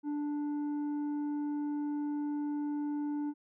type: tone with tanh clipping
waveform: triangle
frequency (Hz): 293.5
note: D4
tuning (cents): -1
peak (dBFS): -33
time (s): 0.03-3.34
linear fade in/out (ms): 50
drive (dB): 10
effects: none